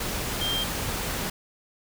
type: tone in noise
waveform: sine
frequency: 3182 Hz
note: G7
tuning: 25 cents sharp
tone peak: -26 dBFS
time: 0.41-0.64 s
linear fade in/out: 5 ms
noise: pink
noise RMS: -30 dBFS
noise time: 0-1.3 s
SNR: +1 dB
effects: none